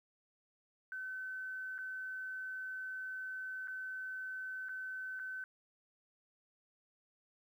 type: tone with dropouts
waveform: sine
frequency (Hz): 1523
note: F#6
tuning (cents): +50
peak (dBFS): -40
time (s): 0.92-5.44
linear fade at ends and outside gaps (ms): 1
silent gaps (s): 1.781-1.787 / 3.674-3.681 / 4.686-4.692 / 5.193-5.197
effects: 12-bit